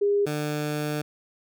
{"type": "tone pair in turn", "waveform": ["sine", "15% pulse"], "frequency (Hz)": [406.3, 150.01], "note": ["G#4", "D3"], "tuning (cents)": [-38, 37], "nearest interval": "octave + perfect fourth", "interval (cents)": 1725, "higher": "first", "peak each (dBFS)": [-19, -20], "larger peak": "first", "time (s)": [[0.01, 0.26], [0.26, 1.02]], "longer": "second", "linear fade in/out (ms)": 10, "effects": []}